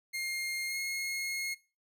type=tone with pitch glide; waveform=sawtooth; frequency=2126 to 2157 Hz; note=C7 to C#7; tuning=+27 to -48 cents; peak=-30 dBFS; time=0.13-1.55 s; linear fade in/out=20 ms; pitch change=+25 cents; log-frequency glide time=0.67-0.77 s; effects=noise-tail reverb RT60 0.3 s tail -19 dB re dry